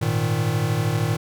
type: chord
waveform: square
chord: Ab suspended second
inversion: none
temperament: equal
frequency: 103.83 / 116.54 / 155.56 Hz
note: Ab2 / Bb2 / Eb3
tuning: 0 / 0 / 0 cents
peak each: -27 / -24 / -25 dBFS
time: 0.01-1.17 s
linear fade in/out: 10 ms
effects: none